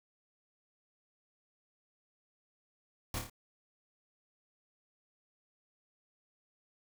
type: noise with echo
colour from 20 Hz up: pink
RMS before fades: -37 dBFS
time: 3.14-3.19 s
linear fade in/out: 2 ms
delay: 27 ms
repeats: 4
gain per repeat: -4 dB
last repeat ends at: 3.298 s
effects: none